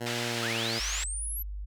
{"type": "tone with pitch glide", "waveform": "10% pulse", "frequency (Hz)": [119.1, 114.78], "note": ["A#2", "A#2"], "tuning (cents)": [38, -26], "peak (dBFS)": -24, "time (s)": [0, 0.8], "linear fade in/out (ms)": 20, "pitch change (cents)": -64, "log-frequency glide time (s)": [0.28, 0.52]}
{"type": "band-pass noise", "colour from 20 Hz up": "pink", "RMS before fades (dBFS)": -35, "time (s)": [0.06, 1.04], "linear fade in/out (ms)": 5, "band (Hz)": [1800, 5100], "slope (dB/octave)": 12}
{"type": "linear sweep", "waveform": "sine", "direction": "up", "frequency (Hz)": [1169, 11990], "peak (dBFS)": -33, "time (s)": [0.42, 1.43], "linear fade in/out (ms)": 10}
{"type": "tone", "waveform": "sine", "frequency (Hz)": 50, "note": "G1", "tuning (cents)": 35, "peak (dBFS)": -34, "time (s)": [0.79, 1.66], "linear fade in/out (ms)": 20}
{"effects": []}